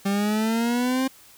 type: exponential sweep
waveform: 40% pulse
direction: up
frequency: 196 to 266.4 Hz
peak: -20 dBFS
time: 0.05-1.08 s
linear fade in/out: 10 ms
effects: white hiss -51 dBFS RMS until 1.37 s